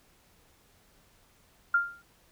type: tone with exponential decay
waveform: sine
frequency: 1396.9 Hz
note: F6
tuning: in tune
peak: -18 dBFS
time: 1.74-2.02 s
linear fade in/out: 5 ms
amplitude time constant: 60 ms
effects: pink hiss -63 dBFS RMS until 2.31 s